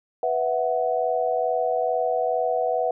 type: chord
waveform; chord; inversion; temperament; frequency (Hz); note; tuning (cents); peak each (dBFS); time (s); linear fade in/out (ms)
sine; B suspended fourth; none; just; 493.9 / 658.5 / 740.8; B4 / E5 / F#5; 0 / -2 / +2; -25; 0.23-2.91; 2
effects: none